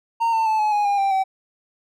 triangle tone with pitch steps, 920 / 896.4 / 873.4 / 851 / 829.2 / 807.9 / 787.1 / 767 Hz, A#5 / A5 / A5 / G#5 / G#5 / G#5 / G5 / G5, -23 / +32 / -13 / +42 / -3 / -48 / +7 / -38 cents, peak -15 dBFS, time 0.2-1.24 s, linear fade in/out 20 ms, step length 130 ms, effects none

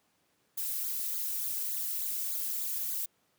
violet noise with flanger, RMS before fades -34 dBFS, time 0.57-3.06 s, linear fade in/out 10 ms, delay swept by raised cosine 0.35 to 2.15 ms, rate 3.4 Hz, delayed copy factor -1, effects pink hiss -72 dBFS RMS until 3.38 s + high-pass 150 Hz 12 dB/octave

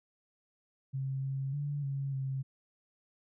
sine tone with pitch steps, 134.4 / 135.4 / 144.5 / 137.8 / 134.1 Hz, C3 / C#3 / D3 / C#3 / C3, +47 / -40 / -28 / -10 / +43 cents, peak -32 dBFS, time 0.93-2.43 s, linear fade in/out 20 ms, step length 300 ms, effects none

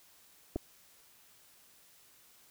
clicks, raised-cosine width 2 ms, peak -22 dBFS, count 2, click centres 0.559 / 0.562 s, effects white hiss -62 dBFS RMS until 2.5 s

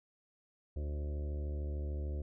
harmonic tone with a mistuned harmonic, 73.42 Hz, D2, in tune, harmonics 1 / 2 / 3 / 4 / 5 / 6 / 7 / 8 / 9, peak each -35 / -50 / -54 / -52 / -50 / -59 / -53 / -58 / -62 dBFS, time 0.76-2.22 s, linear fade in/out 5 ms, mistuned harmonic 7, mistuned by +23 cents, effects none

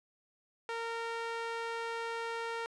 sawtooth tone with band-pass filter, 460.4 Hz, A#4, 22 cents flat, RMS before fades -38 dBFS, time 0.69-2.66 s, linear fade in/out 0 ms, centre 1400 Hz, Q 0.66, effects resampled to 24000 Hz + 11-bit

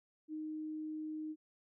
sine tone, 310 Hz, D#4, 6 cents flat, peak -39 dBFS, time 0.28-1.36 s, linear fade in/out 50 ms, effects none

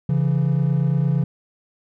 triangle tone pair together, 138.59 / 167.31 Hz, C#3 / E3, 0 / +26 cents, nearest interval minor third, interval 326 cents, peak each -16 / -18 dBFS, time 0.09-1.24 s, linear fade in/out 5 ms, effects tanh soft clip ceiling -8 dBFS

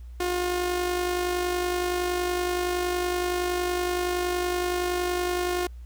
sawtooth tone with amplitude modulation, 357 Hz, F4, 38 cents sharp, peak -19 dBFS, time 0.2-5.67 s, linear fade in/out 5 ms, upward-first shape sine, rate 50.7 Hz, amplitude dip 40%, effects added 60 Hz sine -38 dBFS peak until 5.85 s + pink hiss -64 dBFS RMS until 5.85 s

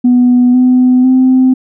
sine tone with pitch steps, 246.9 / 252.5 / 258.3 Hz, B3 / B3 / C4, 0 / +39 / -22 cents, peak -3 dBFS, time 0.04-1.54 s, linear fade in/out 10 ms, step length 500 ms, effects tanh soft clip ceiling -1 dBFS

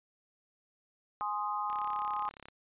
sine chord, Ab major, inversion none, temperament equal with one note detuned, 833.5 / 1046.5 / 1244.5 Hz, Ab5 / C6 / Eb6, +6 / 0 / 0 cents, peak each -36 dBFS, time 1.21-2.29 s, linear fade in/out 0 ms
click train, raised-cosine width 0.3 ms, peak -32 dBFS, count 28, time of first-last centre 1.7-2.485 s, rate 34.4 Hz
effects resampled to 8000 Hz

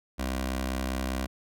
15% pulse tone with notch filter, 65 Hz, C2, 11 cents flat, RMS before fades -31 dBFS, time 0.18-1.27 s, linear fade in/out 20 ms, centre 130 Hz, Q 1, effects none

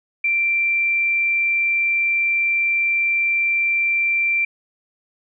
sine tone, 2355 Hz, D7, 4 cents sharp, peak -16 dBFS, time 0.24-4.45 s, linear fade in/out 5 ms, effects none

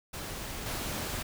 pink noise with level steps, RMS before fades -39 / -35 dBFS, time 0.13-1.23 s, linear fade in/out 10 ms, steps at 0.66 s, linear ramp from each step 5 ms, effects none

